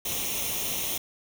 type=noise with comb filter; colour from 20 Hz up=white; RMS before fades=-30 dBFS; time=0.05-0.98 s; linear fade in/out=5 ms; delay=0.32 ms; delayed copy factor=+0.7; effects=none